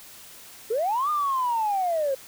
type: linear two-way sweep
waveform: sine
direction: up then down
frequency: 412.1 to 1228 to 521 Hz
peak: -21 dBFS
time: 0.7-2.15 s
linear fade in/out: 10 ms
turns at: 1.1 s
effects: tanh soft clip ceiling -17 dBFS + white hiss -46 dBFS RMS until 2.27 s